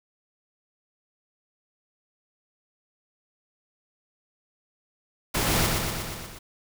pink noise with echo, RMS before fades -25 dBFS, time 5.34-5.67 s, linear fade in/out 10 ms, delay 120 ms, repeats 6, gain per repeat -3 dB, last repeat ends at 6.39 s, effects none

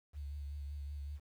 sine tone with vibrato, 71.8 Hz, D2, 39 cents flat, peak -40 dBFS, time 0.13-1.2 s, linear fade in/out 50 ms, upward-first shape triangle, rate 5.3 Hz, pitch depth 46 cents each way, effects 11-bit

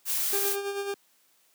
blue noise, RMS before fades -28 dBFS, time 0.05-0.57 s, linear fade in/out 50 ms
40% pulse tone with tremolo, 400 Hz, G4, 35 cents sharp, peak -27 dBFS, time 0.33-0.94 s, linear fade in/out 0 ms, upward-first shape sine, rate 9.2 Hz, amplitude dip 50%
effects white hiss -65 dBFS RMS until 1.54 s + high-pass 200 Hz 12 dB/octave

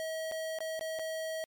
square tone with dropouts, 640 Hz, D#5, 49 cents sharp, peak -35 dBFS, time 0-1.44 s, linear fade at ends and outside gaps 0 ms, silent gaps 0.314-0.32 / 0.587-0.605 / 0.793-0.81 / 0.989-0.994 s, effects MP3 96 kbps

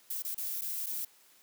violet noise with dropouts, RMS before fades -36 dBFS, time 0.1-1.05 s, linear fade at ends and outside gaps 5 ms, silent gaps 0.223-0.247 / 0.346-0.378 / 0.612-0.618 / 0.862-0.866 s, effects white hiss -62 dBFS RMS until 1.42 s + high-pass 200 Hz 12 dB/octave

